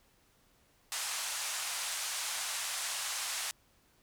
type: band-pass noise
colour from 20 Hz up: white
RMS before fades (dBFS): -37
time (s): 0.92-3.51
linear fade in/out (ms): 0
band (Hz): 710 to 9900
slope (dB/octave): 24
effects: pink hiss -68 dBFS RMS until 4.02 s